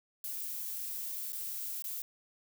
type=noise with dropouts; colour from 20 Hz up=violet; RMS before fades=-39 dBFS; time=0.24-2.02 s; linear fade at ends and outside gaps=1 ms; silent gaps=1.322-1.329 / 1.822-1.841 s; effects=none